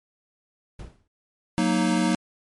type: noise with exponential decay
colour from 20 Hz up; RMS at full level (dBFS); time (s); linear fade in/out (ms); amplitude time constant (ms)
brown; -34; 0.79-1.08; 5; 63
type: chord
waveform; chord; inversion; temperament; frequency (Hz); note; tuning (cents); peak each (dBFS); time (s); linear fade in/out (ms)
square; D# minor; first; equal; 185 / 233.1 / 311.1; F#3 / A#3 / D#4; 0 / 0 / 0; -25; 1.58-2.15; 0
effects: MP3 48 kbps